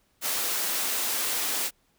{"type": "high-pass noise", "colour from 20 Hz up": "white", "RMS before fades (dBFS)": -28, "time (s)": [0.21, 1.71], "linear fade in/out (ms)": 50, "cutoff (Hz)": 260, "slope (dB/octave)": 12, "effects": ["pink hiss -68 dBFS RMS until 1.98 s"]}